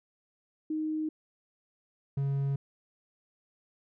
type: tone pair in turn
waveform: sine / triangle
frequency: 311.1 / 138.58 Hz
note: D#4 / C#3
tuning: 0 / 0 cents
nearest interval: octave + major second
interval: 1400 cents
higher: first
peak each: -29 / -25 dBFS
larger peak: second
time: 0.7-1.09 / 2.17-2.56 s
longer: neither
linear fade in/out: 5 ms
effects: none